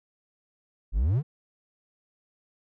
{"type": "exponential sweep", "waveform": "triangle", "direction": "up", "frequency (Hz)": [40.81, 164.81], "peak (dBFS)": -19, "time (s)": [0.92, 1.23], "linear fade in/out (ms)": 50, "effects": []}